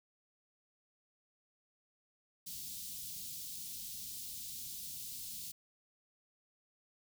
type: band-stop noise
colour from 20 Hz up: white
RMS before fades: -45 dBFS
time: 2.46-5.52 s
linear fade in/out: 10 ms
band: 220 to 3500 Hz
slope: 24 dB/octave
effects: none

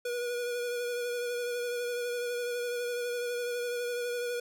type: tone with vibrato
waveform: square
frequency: 484 Hz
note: B4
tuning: 35 cents flat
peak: -32 dBFS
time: 0.05-4.4 s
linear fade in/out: 5 ms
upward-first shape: sine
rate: 12 Hz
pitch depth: 22 cents each way
effects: none

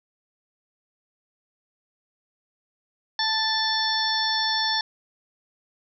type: harmonic tone with a mistuned harmonic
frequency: 880 Hz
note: A5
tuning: in tune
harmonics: 1 / 2 / 4 / 5 / 6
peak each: -28 / -28 / -28 / -28 / -28 dBFS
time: 3.19-4.81 s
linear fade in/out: 2 ms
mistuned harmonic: 6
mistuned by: +37 cents
effects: none

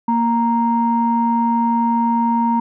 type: tone pair together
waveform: sine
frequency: 232.8 / 932.3 Hz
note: A#3 / A#5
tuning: -2 / 0 cents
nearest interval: 2 octaves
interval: 2402 cents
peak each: -16 dBFS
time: 0.08-2.6 s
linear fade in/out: 5 ms
effects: tanh soft clip ceiling -6 dBFS

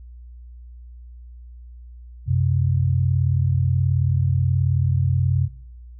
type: tone pair together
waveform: sine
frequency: 92.18 / 130.81 Hz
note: F#2 / C3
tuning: -6 / 0 cents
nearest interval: tritone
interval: 606 cents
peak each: -19 dBFS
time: 2.26-5.49 s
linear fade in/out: 50 ms
effects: noise-tail reverb RT60 0.8 s tail -23 dB re dry + added 60 Hz sine -38 dBFS peak until 5.99 s

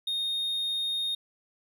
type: tone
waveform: triangle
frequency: 3698 Hz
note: A#7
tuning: 15 cents flat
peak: -26 dBFS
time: 0.07-1.15 s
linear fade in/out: 5 ms
effects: none

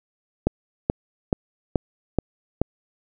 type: click train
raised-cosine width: 2 ms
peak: -5 dBFS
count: 6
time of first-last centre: 0.47-2.616 s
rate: 2.33 Hz
effects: none

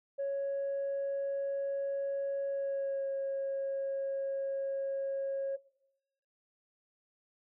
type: tone with pitch glide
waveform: sine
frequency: 554.4 to 546.1 Hz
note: C#5 to C#5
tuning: 0 to -26 cents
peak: -30 dBFS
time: 0.18-5.57 s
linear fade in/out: 20 ms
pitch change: -26 cents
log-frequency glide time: 2.48-3.08 s
effects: noise-tail reverb RT60 0.9 s tail -22 dB re dry + tanh soft clip ceiling -29 dBFS

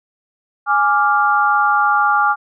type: chord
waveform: sine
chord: D diminished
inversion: second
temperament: equal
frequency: 830.6 / 1174.7 / 1396.9 Hz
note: Ab5 / D6 / F6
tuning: 0 / 0 / 0 cents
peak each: -16 dBFS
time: 0.66-2.36 s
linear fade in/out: 50 ms
effects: none

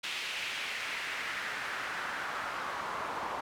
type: noise with band-pass filter sweep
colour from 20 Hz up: pink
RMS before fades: -37 dBFS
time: 0.03-3.41 s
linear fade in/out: 10 ms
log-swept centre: 2900 to 930 Hz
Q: 1.9
effects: none

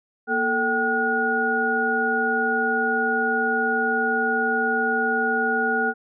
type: tone cluster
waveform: sine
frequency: 236.9 / 442.1 / 771 / 1446 Hz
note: A#3 / A4 / G5 / F#6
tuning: +28 / +8 / -29 / -40 cents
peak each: -28 / -26 / -26 / -22 dBFS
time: 0.27-5.94 s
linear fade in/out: 50 ms
effects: none

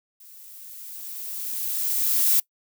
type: noise with level ramp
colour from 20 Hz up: violet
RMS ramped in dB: -48 to -18 dBFS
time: 0.2-2.4 s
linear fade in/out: 5 ms
effects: noise-tail reverb RT60 0.1 s tail -23 dB re dry

